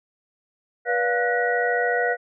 sine tone cluster, 486.5 / 580 / 705 / 1477 / 1909 Hz, B4 / D5 / F5 / F#6 / A#6, -26 / -22 / +16 / -3 / +41 cents, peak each -24 / -32 / -25 / -26 / -26 dBFS, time 0.85-2.17 s, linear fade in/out 50 ms, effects none

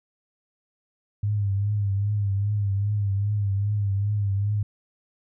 sine tone with vibrato, 101.4 Hz, G#2, 41 cents flat, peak -21 dBFS, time 1.23-4.63 s, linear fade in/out 5 ms, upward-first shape triangle, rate 2.5 Hz, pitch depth 71 cents each way, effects none

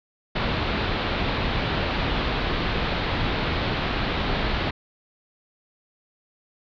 pink low-pass noise, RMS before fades -25 dBFS, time 0.35-4.71 s, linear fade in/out 10 ms, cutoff 4200 Hz, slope 48 dB/octave, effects none

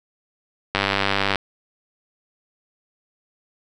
click train, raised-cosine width 0.3 ms, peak -3 dBFS, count 61, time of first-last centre 0.75-1.357 s, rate 98.8 Hz, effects none

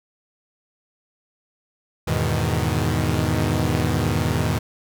sawtooth chord, E major seventh, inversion none, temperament equal, 82.41 / 103.83 / 123.47 / 155.56 Hz, E2 / G#2 / B2 / D#3, 0 / 0 / 0 / 0 cents, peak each -21 dBFS, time 2.07-4.59 s, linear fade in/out 10 ms, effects none

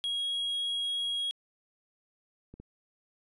triangle tone, 3299 Hz, G#7, 12 cents flat, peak -28 dBFS, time 0.04-1.31 s, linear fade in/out 0 ms
clicks, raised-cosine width 3 ms, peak -35 / -33 dBFS, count 2, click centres 2.54 / 2.6 s
effects resampled to 24000 Hz

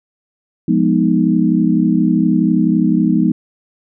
sine chord, F half-diminished seventh, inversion none, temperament equal with one note detuned, 175.52 / 207.7 / 246.9 / 311.1 Hz, F3 / Ab3 / Cb4 / Eb4, +9 / 0 / 0 / 0 cents, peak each -16 dBFS, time 0.68-3.32 s, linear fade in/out 5 ms, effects none

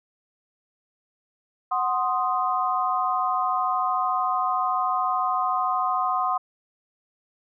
sine chord, C diminished, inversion second, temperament equal, 740 / 1046.5 / 1244.5 Hz, Gb5 / C6 / Eb6, 0 / 0 / 0 cents, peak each -26 / -25 / -26 dBFS, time 1.71-6.38 s, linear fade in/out 10 ms, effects none

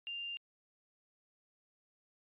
sine tone, 2794 Hz, F7, in tune, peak -39 dBFS, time 0.07-0.37 s, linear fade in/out 0 ms, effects resampled to 8000 Hz

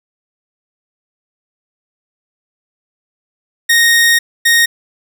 sawtooth tone bursts at uneven times, 1861 Hz, A#6, 3 cents flat, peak -4 dBFS, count 2, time 3.69-4.19 / 4.45-4.66 s, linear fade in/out 10 ms, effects none

